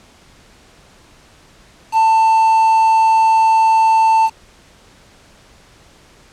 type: tone with quantisation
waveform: triangle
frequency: 890 Hz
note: A5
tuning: 20 cents sharp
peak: -7 dBFS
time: 1.92-4.3 s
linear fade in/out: 50 ms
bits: 5
effects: pink hiss -47 dBFS RMS until 6.32 s + low-pass 8000 Hz 12 dB/octave